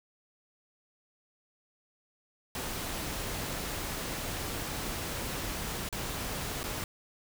pink noise with dropouts, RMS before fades -36 dBFS, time 2.55-6.84 s, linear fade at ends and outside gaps 1 ms, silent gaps 5.889-5.926 / 6.632-6.639 s, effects none

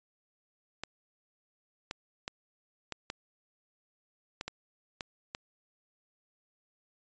clicks, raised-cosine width 0.2 ms, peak -19 dBFS, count 9, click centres 0.836 / 1.911 / 2.279 / 2.923 / 3.101 / 4.411 / 4.48 / 5.008 / 5.349 s, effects resampled to 16000 Hz

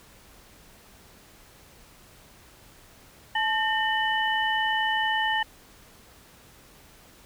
sine tone cluster, 869 / 1818 / 2986 Hz, A5 / A#6 / F#7, -22 / -44 / +15 cents, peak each -26 / -26 / -30 dBFS, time 3.35-5.43 s, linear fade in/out 5 ms, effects pink hiss -53 dBFS RMS until 7.25 s

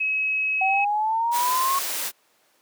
sine tone, 2561 Hz, D#7, 49 cents sharp, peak -21 dBFS, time 0-0.85 s, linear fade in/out 10 ms
sine exponential sweep, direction up, 754 to 1100 Hz, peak -20 dBFS, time 0.61-1.79 s, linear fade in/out 5 ms
white noise, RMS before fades -28 dBFS, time 1.31-2.12 s, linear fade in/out 50 ms
effects pink hiss -62 dBFS RMS until 2.61 s + high-pass 400 Hz 12 dB/octave

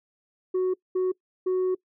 sine tone bursts at uneven times, 370 Hz, F#4, in tune, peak -19 dBFS, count 3, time 0.54-0.74 / 0.95-1.12 / 1.46-1.75 s, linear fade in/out 10 ms, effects noise-tail reverb RT60 0.1 s tail -23 dB re dry + tanh soft clip ceiling -21 dBFS

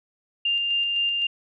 sine tone with tremolo, 2798 Hz, F7, 3 cents sharp, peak -20 dBFS, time 0.45-1.27 s, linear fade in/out 5 ms, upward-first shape square, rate 3.9 Hz, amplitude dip 25%, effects none

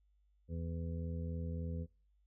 harmonic tone, 83.5 Hz, E2, 23 cents sharp, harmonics 1 / 2 / 3 / 5 / 6, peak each -39 / -43 / -49 / -54 / -51 dBFS, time 0.48-1.87 s, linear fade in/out 50 ms, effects noise-tail reverb RT60 0.4 s tail -26 dB re dry + added 50 Hz sine -69 dBFS peak until 2.26 s

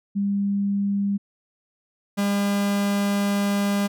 sine / 45% pulse tone pair in turn, 200.2 / 201.5 Hz, G3 / G3, +37 / +48 cents, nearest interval unison, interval 11 cents, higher second, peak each -20 dBFS, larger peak neither, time 0.15-1.18 / 2.17-3.88 s, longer second, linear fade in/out 20 ms, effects none

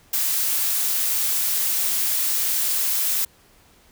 blue noise, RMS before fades -22 dBFS, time 0.13-3.25 s, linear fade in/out 5 ms, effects pink hiss -55 dBFS RMS until 3.91 s

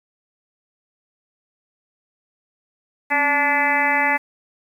harmonic tone with a mistuned harmonic, 289 Hz, D4, 28 cents flat, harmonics 1 / 2 / 3 / 4 / 5 / 6 / 7 / 8 / 9, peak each -29 / -29 / -21 / -30 / -30 / -23 / -20 / -28 / -31 dBFS, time 3.1-4.18 s, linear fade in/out 20 ms, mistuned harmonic 1, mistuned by -90 cents, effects 8-bit

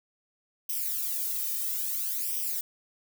violet noise with flanger, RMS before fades -31 dBFS, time 0.69-2.61 s, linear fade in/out 5 ms, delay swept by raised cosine 0.35 to 1.65 ms, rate 0.6 Hz, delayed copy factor +0.9, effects none

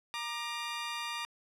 15% pulse tone pair together, 938 / 1197 Hz, A#5 / D6, +11 / +33 cents, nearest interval major third, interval 422 cents, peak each -32 / -32 dBFS, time 0.14-1.25 s, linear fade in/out 0 ms, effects low-pass 9000 Hz 12 dB/octave

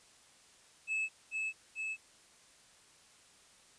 triangle tone with echo, 2604 Hz, E7, 22 cents flat, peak -30 dBFS, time 0.87-1.09 s, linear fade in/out 50 ms, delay 440 ms, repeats 2, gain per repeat -2 dB, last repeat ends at 1.97 s, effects white hiss -62 dBFS RMS until 3.78 s + resampled to 22050 Hz

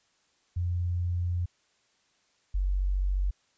sine tone pair in turn, 87.9 / 47.19 Hz, F2 / F#1, +12 / +35 cents, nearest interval major seventh, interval 1077 cents, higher first, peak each -26 / -24 dBFS, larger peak second, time 0.56-1.46 / 2.54-3.31 s, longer first, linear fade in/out 10 ms, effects white hiss -69 dBFS RMS until 3.57 s + resampled to 16000 Hz

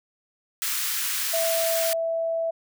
white high-pass noise, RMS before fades -27 dBFS, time 0.62-1.93 s, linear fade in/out 0 ms, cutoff 1200 Hz, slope 24 dB/octave
sine tone, 659.3 Hz, E5, in tune, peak -23 dBFS, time 1.33-2.51 s, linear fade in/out 10 ms
effects none

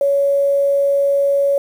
sine tone with quantisation, 560 Hz, C#5, 18 cents sharp, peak -12 dBFS, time 0.01-1.58 s, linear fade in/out 2 ms, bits 7, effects none

